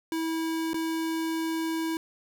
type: tone with dropouts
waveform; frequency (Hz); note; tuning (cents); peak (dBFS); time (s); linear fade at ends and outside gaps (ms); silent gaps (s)
square; 324.7; E4; -26; -28; 0.12-1.97; 1; 0.733-0.743
effects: none